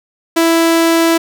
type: tone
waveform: sawtooth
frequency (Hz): 330.9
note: E4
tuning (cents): +7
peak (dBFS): -5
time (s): 0.36-1.18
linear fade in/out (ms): 10
effects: none